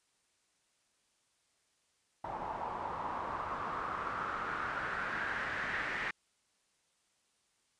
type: noise with low-pass filter sweep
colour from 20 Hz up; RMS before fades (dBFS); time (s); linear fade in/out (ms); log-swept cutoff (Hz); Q
white; -38; 2.24-6.11; 5; 860 to 1900; 4.2
effects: white hiss -75 dBFS RMS until 7.79 s + resampled to 22050 Hz